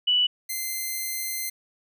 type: tone pair in turn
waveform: sine / 5% pulse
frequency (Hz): 2960 / 2076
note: F#7 / C7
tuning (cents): 0 / -14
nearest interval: tritone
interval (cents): 614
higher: first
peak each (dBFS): -18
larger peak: neither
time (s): 0.07-0.27 / 0.49-1.5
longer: second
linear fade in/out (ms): 10
effects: none